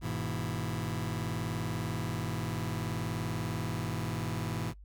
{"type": "chord", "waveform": "sawtooth", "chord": "E major", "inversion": "first", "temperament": "just", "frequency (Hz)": [103.01, 123.61, 164.81], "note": ["G#2", "B2", "E3"], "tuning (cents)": [-14, 2, 0], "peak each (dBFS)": -33, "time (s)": [0.01, 4.74], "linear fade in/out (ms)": 50, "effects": ["noise-tail reverb RT60 0.1 s tail -21 dB re dry", "added 50 Hz sine -48 dBFS peak until 4.84 s"]}